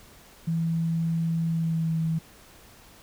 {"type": "tone with pitch glide", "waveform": "sine", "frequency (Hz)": [164.81, 161.7], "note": ["E3", "E3"], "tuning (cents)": [0, -33], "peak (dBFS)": -23, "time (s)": [0.47, 2.19], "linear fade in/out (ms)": 10, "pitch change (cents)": -33, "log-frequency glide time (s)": [1.45, 1.97], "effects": ["pink hiss -52 dBFS RMS until 3.02 s"]}